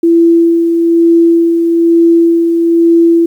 sine tone with tremolo, 335.5 Hz, E4, 31 cents sharp, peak -3 dBFS, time 0.03-3.26 s, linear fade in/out 5 ms, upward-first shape sine, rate 1.1 Hz, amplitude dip 40%, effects 7-bit

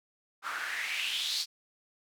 white noise with band-pass filter sweep, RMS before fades -34 dBFS, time 0.42-1.46 s, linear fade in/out 50 ms, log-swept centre 1200 to 4700 Hz, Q 4.2, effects none

